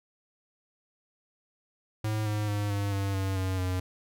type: tone with pitch steps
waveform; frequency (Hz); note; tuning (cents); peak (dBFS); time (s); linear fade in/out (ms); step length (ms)
square; 108 / 105.53 / 103.12 / 100.77 / 98.47 / 96.22 / 94.02 / 91.87; A2 / G#2 / G#2 / G2 / G2 / G2 / F#2 / F#2; -32 / +28 / -12 / +48 / +8 / -32 / +28 / -12; -28; 2.04-3.8; 5; 220
effects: none